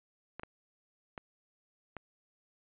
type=clicks; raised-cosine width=0.5 ms; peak=-26 dBFS; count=4; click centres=0.396 / 0.434 / 1.178 / 1.967 s; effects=resampled to 8000 Hz